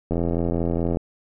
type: click train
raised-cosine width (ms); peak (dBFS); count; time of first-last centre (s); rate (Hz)
2; -11; 74; 0.11-0.971; 84.8
effects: none